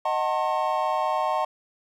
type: chord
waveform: triangle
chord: D# diminished seventh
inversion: none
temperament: just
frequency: 622.3 / 746.7 / 896 / 1075.3 Hz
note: D#5 / F#5 / A5 / C6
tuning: 0 / +16 / +31 / +47 cents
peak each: -26 dBFS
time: 0.05-1.45 s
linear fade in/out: 5 ms
effects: none